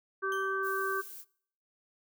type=harmonic tone; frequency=386.9 Hz; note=G4; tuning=23 cents flat; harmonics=1 / 3 / 4; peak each=-34 / -34 / -34 dBFS; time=0.22-1.02 s; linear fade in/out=20 ms
type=tone with exponential decay; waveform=sawtooth; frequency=3136 Hz; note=G7; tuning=in tune; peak=-39 dBFS; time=0.32-0.69 s; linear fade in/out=1 ms; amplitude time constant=79 ms
type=noise; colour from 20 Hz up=violet; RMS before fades=-46 dBFS; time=0.62-1.25 s; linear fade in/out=50 ms
effects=noise-tail reverb RT60 0.6 s tail -22 dB re dry